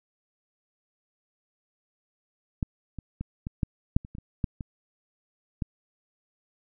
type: clicks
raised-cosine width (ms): 5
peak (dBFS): -14 / -24 / -20 / -20 / -12 / -7 / -29 / -27 / -28 / -13 / -22 / -16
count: 12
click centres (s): 2.628 / 2.987 / 3.21 / 3.469 / 3.632 / 3.965 / 4.049 / 4.151 / 4.184 / 4.442 / 4.608 / 5.622
effects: none